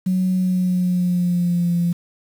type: tone with pitch glide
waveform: sine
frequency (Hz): 185 to 172.61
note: F#3 to F3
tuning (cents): 0 to -20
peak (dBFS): -15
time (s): 0.06-1.93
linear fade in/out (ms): 10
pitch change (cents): -120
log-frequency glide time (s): 0.35-1.75
effects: tanh soft clip ceiling -11 dBFS + 7-bit